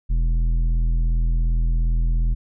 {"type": "tone with tanh clipping", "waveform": "sine", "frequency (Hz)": 41.35, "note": "E1", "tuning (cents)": 6, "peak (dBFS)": -18, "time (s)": [0.09, 2.35], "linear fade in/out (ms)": 20, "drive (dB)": 9, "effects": []}